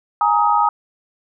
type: chord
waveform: sine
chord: Ab suspended second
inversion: none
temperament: equal with one note detuned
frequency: 830.6 / 932.3 / 1258.2 Hz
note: Ab5 / Bb5 / Eb6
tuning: 0 / 0 / +19 cents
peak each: -17 dBFS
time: 0.21-0.69 s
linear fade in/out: 2 ms
effects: none